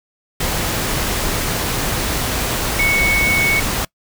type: tone in noise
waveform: sine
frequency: 2217 Hz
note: C#7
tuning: in tune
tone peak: -14 dBFS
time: 2.79-3.6 s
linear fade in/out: 5 ms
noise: pink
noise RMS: -20 dBFS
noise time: 0.4-3.85 s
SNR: +3 dB
effects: noise-tail reverb RT60 0.1 s tail -24 dB re dry